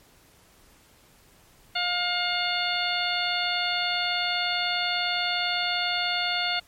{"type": "harmonic tone with a mistuned harmonic", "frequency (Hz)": 710, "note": "F5", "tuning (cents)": 28, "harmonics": [1, 2, 3, 4, 5, 6], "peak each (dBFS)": [-31, -31, -31, -31, -31, -31], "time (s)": [1.75, 6.6], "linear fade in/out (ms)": 10, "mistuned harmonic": 6, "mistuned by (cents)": 40, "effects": ["pink hiss -57 dBFS RMS until 6.67 s", "MP3 64 kbps"]}